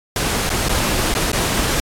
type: noise with dropouts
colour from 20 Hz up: pink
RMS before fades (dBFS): -19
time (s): 0.16-1.8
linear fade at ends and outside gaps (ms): 1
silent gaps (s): 0.493-0.501 / 0.686-0.693 / 1.14-1.15 / 1.318-1.331
effects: low-pass 12000 Hz 12 dB/octave + AAC 64 kbps